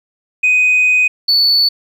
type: tone pair in turn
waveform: sine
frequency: 2500 / 4464 Hz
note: D#7 / C#8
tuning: +8 / +11 cents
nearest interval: minor seventh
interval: 1003 cents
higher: second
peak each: -7 dBFS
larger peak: neither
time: 0.43-1.08 / 1.28-1.69 s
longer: first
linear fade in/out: 10 ms
effects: tanh soft clip ceiling -6 dBFS + 8-bit